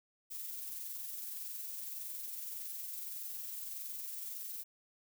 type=noise with amplitude modulation; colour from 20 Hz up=violet; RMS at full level=-42 dBFS; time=0.3-4.64 s; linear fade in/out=20 ms; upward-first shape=sine; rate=21.7 Hz; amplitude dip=30%; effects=none